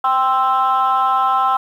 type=chord; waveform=sine; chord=C major; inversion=second; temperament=equal; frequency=784 / 1046.5 / 1318.5 Hz; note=G5 / C6 / E6; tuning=0 / 0 / 0 cents; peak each=-16 dBFS; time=0.04-1.57 s; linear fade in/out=5 ms; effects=tanh soft clip ceiling -8 dBFS + 8-bit